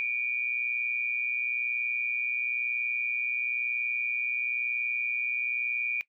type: tone pair together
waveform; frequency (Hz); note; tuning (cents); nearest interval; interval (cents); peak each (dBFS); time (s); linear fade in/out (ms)
sine; 2300 / 2421; D7 / D#7; -37 / -48; minor second; 89; -33 / -28; 0-6.01; 0
effects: noise-tail reverb RT60 0.1 s tail -18 dB re dry

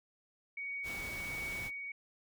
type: tone with tremolo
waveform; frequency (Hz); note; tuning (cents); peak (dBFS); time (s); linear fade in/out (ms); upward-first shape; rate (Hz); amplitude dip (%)
sine; 2243; C#7; +20; -37; 0.57-1.92; 5; triangle; 1.4; 30
type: noise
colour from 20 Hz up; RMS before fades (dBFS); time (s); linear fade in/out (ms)
pink; -46; 0.83-1.71; 50
effects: none

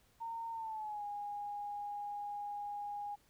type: tone with pitch glide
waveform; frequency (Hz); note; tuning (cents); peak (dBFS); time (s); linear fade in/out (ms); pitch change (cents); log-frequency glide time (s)
sine; 916 to 820.8; A#5 to G#5; -31 to -21; -39; 0.2-3.16; 20; -190; 0.52-1.04
effects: pink hiss -70 dBFS RMS until 3.29 s

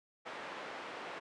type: band-pass noise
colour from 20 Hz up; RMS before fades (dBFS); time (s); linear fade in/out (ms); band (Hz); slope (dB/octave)
pink; -45; 0.25-1.2; 20; 460 to 2300; 12
effects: resampled to 22050 Hz

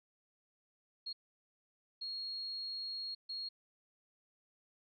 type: tone bursts at uneven times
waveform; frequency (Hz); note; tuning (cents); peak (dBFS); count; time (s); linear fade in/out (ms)
sine; 4289; C8; +42; -39; 3; 1.06-1.13 / 2.01-3.15 / 3.29-3.49; 10
effects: none

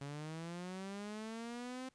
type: linear sweep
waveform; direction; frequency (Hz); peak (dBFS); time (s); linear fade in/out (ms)
sawtooth; up; 138.59 to 261.6; -39; 0.01-1.89; 5
effects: pink hiss -75 dBFS RMS until 1.94 s + resampled to 22050 Hz

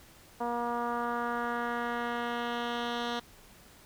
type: tone with low-pass filter sweep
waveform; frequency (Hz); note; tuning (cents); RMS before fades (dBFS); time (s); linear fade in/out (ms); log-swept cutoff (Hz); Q
10% pulse; 238.2; A#3; +38; -33; 0.4-3.2; 10; 910 to 4000; 1.8
effects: pink hiss -56 dBFS RMS until 3.85 s

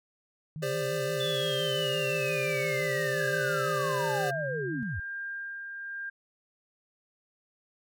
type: tone with vibrato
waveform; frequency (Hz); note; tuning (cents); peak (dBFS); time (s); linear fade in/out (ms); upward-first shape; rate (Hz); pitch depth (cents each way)
sine; 146.83; D3; 0; -35; 0.56-4.83; 0; sine; 5.8; 150
type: chord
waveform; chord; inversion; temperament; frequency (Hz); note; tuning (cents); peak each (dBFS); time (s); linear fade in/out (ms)
square; G suspended fourth; none; equal with one note detuned; 401.2 / 523.3 / 587.3; G4 / C5 / D5; +40 / 0 / 0; -34; 0.62-4.31; 10
type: linear sweep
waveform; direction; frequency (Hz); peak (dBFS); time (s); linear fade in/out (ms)
sine; down; 3520 to 66.9; -31; 1.2-5; 5
type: tone with tremolo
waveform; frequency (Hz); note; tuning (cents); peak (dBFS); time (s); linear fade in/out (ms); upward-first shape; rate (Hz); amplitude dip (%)
sine; 1600; G6; +35; -33; 3.19-6.1; 10; sine; 1.1; 35
effects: MP3 96 kbps

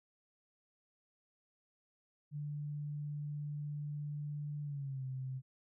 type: tone with pitch glide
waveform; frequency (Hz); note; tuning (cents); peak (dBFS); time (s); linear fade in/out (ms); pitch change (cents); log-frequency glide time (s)
sine; 147.2 to 131.14; D3 to C3; +4 to +4; -38; 2.31-5.42; 50; -200; 4.63-5.04
effects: none

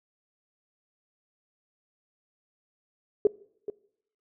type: tone with echo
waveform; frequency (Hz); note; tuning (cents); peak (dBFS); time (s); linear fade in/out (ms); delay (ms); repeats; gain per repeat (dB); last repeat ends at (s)
sine; 415.3; G#4; 0; -15; 3.25-3.27; 2; 430; 1; -14; 3.7
effects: noise-tail reverb RT60 0.7 s tail -22 dB re dry

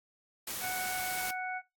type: noise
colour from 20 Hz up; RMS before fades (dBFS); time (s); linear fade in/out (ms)
white; -38; 0.47-1.31; 5
type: harmonic tone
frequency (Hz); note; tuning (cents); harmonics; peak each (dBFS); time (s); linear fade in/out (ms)
740; F#5; 0; 1 / 2 / 3; -36 / -39 / -41; 0.6-1.62; 50
effects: noise-tail reverb RT60 0.2 s tail -19 dB re dry + AAC 64 kbps

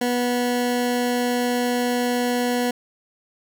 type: tone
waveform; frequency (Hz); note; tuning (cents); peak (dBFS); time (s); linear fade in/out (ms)
20% pulse; 244.7; B3; -16; -15; 0.01-2.71; 5
effects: none

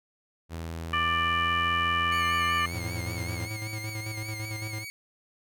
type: tone with pitch glide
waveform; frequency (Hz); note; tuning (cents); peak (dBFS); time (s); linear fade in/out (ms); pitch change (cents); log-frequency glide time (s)
sawtooth; 82.41 to 85.37; E2 to F2; 0 to -39; -30; 0.49-3.49; 50; +61; 0.92-1.51
type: harmonic tone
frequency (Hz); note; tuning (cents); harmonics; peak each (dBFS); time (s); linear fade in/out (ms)
591; D5; +11; 2 / 3 / 4 / 5; -26 / -30 / -32 / -33; 0.93-2.66; 5
type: tone with vibrato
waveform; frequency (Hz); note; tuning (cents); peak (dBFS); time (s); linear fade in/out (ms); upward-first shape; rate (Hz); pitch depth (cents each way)
sawtooth; 2184; C#7; -26; -34; 2.12-4.9; 0; sine; 5.2; 66
type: tone with tremolo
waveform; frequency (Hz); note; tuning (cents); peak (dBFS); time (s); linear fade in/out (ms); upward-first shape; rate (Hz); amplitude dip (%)
square; 108.3; A2; -27; -33; 2.73-4.85; 20; square; 9; 50
effects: none

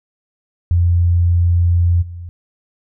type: tone with level steps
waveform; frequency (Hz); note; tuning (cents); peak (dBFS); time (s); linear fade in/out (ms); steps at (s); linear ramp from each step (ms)
sine; 86.7; F2; -12; -10 / -27; 0.71-2.29; 0; 2.01; 20
effects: none

